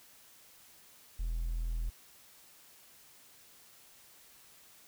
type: tone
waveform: triangle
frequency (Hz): 41.2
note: E1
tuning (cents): 0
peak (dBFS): -29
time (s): 1.19-1.9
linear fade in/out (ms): 10
effects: tanh soft clip ceiling -26 dBFS + white hiss -59 dBFS RMS until 4.87 s